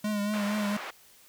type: tone with vibrato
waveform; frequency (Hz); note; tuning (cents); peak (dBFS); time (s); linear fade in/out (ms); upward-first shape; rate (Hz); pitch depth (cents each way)
square; 207.7; G#3; 0; -28; 0.04-0.77; 5; triangle; 4.3; 49
type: band-pass noise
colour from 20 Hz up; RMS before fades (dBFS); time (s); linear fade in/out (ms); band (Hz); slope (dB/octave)
white; -39; 0.33-0.91; 10; 580 to 1800; 12
effects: white hiss -57 dBFS RMS until 1.28 s